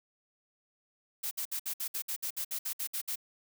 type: noise bursts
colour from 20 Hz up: blue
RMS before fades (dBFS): -35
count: 14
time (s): 1.23-3.158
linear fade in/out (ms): 10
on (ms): 82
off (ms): 60
effects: none